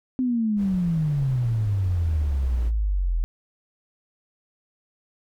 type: exponential sweep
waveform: sine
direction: down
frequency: 260.3 to 40 Hz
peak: -20 dBFS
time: 0.19-3.24 s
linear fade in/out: 0 ms
type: noise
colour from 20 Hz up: brown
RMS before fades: -37 dBFS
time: 0.56-2.72 s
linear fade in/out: 50 ms
effects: none

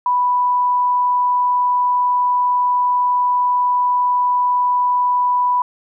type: tone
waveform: sine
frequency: 987.8 Hz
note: B5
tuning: in tune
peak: -13 dBFS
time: 0.06-5.62 s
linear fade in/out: 2 ms
effects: none

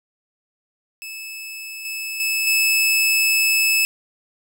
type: tone with level steps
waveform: sawtooth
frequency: 2610 Hz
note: E7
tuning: 18 cents flat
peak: -28 / -23 / -16 / -12 dBFS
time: 1.02-3.85 s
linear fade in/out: 0 ms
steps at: 1.85 / 2.2 / 2.47 s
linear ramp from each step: 2 ms
effects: none

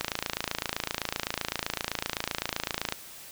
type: click train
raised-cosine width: 0.2 ms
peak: -10 dBFS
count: 82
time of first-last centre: 0.01-2.924 s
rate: 27.8 Hz
effects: white hiss -46 dBFS RMS until 3.31 s

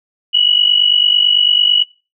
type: tone pair together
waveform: sine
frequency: 2911 / 2960 Hz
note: F#7 / F#7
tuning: -29 / 0 cents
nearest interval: unison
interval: 29 cents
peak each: -12 / -12 dBFS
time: 0.33-1.84 s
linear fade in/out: 20 ms
effects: noise-tail reverb RT60 0.3 s tail -21 dB re dry

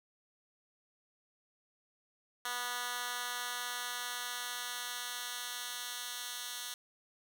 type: tone with high-pass filter sweep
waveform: 10% pulse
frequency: 244.6 Hz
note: B3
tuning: 16 cents flat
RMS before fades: -40 dBFS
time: 2.45-6.74 s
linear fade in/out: 2 ms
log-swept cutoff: 1300 to 3000 Hz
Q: 0.76
effects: none

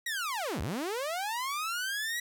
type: linear two-way sweep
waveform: sawtooth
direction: down then up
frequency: 1944 to 58.27 to 1944 Hz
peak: -28 dBFS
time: 0.06-2.2 s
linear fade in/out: 5 ms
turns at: 0.61 s
effects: none

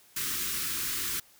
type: band-stop noise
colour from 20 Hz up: white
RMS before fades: -32 dBFS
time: 0.16-1.2 s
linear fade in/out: 5 ms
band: 410 to 1100 Hz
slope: 48 dB/octave
effects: white hiss -59 dBFS RMS until 1.39 s

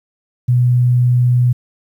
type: tone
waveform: sine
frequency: 123.47 Hz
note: B2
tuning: in tune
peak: -9 dBFS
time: 0.48-1.53 s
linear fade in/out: 10 ms
effects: 8-bit

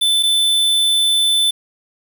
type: tone pair in turn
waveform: square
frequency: 3520 / 3520 Hz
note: A7 / A7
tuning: 0 / 0 cents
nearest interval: unison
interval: 0 cents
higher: neither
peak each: -13 dBFS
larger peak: neither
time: 0.01-0.23 / 0.23-1.51 s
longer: second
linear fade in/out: 10 ms
effects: 7-bit

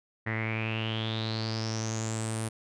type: tone with low-pass filter sweep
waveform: sawtooth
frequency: 111.2 Hz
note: A2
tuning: 19 cents sharp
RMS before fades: -32 dBFS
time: 0.26-2.49 s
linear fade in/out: 10 ms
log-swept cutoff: 1900 to 9800 Hz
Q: 8.9
effects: none

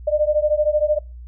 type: beating tone pair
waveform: sine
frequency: 597 / 610 Hz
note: D5 / D#5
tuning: +28 / -34 cents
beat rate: 13 Hz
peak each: -18 / -19 dBFS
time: 0.07-0.99 s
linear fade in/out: 10 ms
effects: noise-tail reverb RT60 0.3 s tail -25 dB re dry + added 60 Hz sine -34 dBFS peak until 1.27 s

